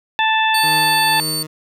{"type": "harmonic tone", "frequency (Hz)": 880, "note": "A5", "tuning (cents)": 0, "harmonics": [1, 2, 3, 4], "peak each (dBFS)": [-16, -19, -21, -22], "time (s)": [0.19, 1.2], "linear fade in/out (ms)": 0}
{"type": "tone", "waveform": "25% pulse", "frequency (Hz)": 4500, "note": "C#8", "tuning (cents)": 25, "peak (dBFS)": -15, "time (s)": [0.54, 1.43], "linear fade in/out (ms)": 5}
{"type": "tone with tremolo", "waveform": "20% pulse", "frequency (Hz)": 155.56, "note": "D#3", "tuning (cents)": 0, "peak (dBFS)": -20, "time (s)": [0.63, 1.47], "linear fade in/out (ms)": 10, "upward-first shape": "triangle", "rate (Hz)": 1.9, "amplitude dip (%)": 60}
{"effects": []}